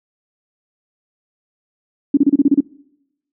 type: tone bursts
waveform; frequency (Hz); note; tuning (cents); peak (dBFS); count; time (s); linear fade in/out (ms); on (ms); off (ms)
sine; 282.8; C#4; +35; -7; 8; 2.14-2.606; 5; 32; 30
effects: noise-tail reverb RT60 0.9 s tail -24 dB re dry